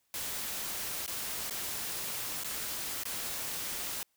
white noise with dropouts, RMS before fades -37 dBFS, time 0.14-4.03 s, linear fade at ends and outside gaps 1 ms, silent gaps 1.063-1.078 / 1.498-1.508 / 2.436-2.445 / 3.035-3.054 s, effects white hiss -75 dBFS RMS until 4.16 s

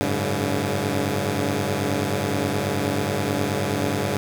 10% pulse tone cluster, 95.5 / 104.9 / 142.2 Hz, G2 / G#2 / C#3, -45 / +18 / +45 cents, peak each -18 dBFS, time 0.01-4.17 s, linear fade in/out 0 ms, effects none

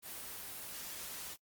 white noise, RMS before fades -45 dBFS, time 0.02-1.37 s, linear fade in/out 50 ms, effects noise-tail reverb RT60 0.1 s tail -24 dB re dry + Opus 24 kbps

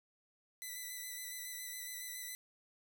5% pulse tone with vibrato, 1992 Hz, B6, 14 cents sharp, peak -33 dBFS, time 0.62-2.35 s, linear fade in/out 0 ms, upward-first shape square, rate 7.2 Hz, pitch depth 16 cents each way, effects none

